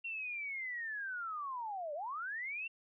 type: linear two-way sweep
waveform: sine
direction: down then up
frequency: 2747 to 565 to 2747 Hz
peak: -38 dBFS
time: 0.04-2.68 s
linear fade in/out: 10 ms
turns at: 1.94 s
effects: none